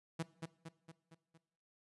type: tone with echo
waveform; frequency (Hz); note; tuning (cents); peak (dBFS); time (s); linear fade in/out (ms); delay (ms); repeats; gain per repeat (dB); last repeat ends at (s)
sawtooth; 163.8; E3; -11; -32; 0.19-0.23; 10; 230; 5; -5; 1.38
effects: noise-tail reverb RT60 0.8 s tail -20 dB re dry + resampled to 24000 Hz